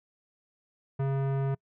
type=tone with tanh clipping; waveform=sine; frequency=136.4 Hz; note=C#3; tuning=28 cents flat; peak=-28 dBFS; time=0.99-1.55 s; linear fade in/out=10 ms; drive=18 dB; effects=noise-tail reverb RT60 0.1 s tail -26 dB re dry